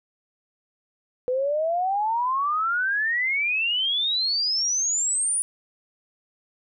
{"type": "exponential sweep", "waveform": "sine", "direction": "up", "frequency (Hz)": [493.9, 9810], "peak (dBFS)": -21, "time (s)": [1.28, 5.42], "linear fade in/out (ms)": 0, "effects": []}